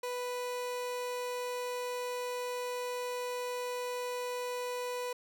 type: tone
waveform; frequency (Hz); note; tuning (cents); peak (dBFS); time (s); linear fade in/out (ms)
30% pulse; 493.9; B4; 0; -32; 0.03-5.13; 5
effects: none